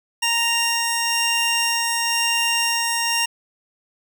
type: tone pair together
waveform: 20% pulse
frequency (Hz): 929 / 2786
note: A#5 / F7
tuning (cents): -6 / -5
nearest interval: octave + perfect fifth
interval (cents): 1901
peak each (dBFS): -18 / -16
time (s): 0.22-3.26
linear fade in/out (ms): 10
effects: none